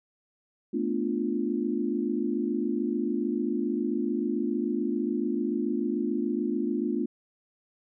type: chord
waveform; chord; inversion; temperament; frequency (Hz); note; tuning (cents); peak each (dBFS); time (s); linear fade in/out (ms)
sine; B half-diminished seventh; third; equal; 220 / 246.9 / 293.7 / 349.2; A3 / B3 / D4 / F4; 0 / 0 / 0 / 0; -31; 0.73-7.06; 10
effects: none